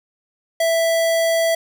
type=tone; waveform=square; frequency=660 Hz; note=E5; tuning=2 cents sharp; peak=-16 dBFS; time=0.6-1.55 s; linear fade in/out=5 ms; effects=none

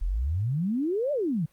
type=exponential two-way sweep; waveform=sine; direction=up then down; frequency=37.27 to 610 to 141.8 Hz; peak=-24 dBFS; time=0.01-1.46 s; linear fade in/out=10 ms; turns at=1.12 s; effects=pink hiss -65 dBFS RMS until 1.52 s + Opus 48 kbps

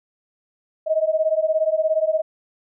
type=beating tone pair; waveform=sine; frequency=623 / 640 Hz; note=D#5 / D#5; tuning=+2 / +49 cents; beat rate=17 Hz; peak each=-20 dBFS; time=0.86-2.22 s; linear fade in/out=20 ms; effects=none

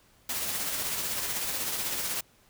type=noise with tremolo; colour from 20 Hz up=white; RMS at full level=-30 dBFS; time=0.29-2.21 s; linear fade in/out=5 ms; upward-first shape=triangle; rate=16 Hz; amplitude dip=40%; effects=pink hiss -62 dBFS RMS until 2.49 s

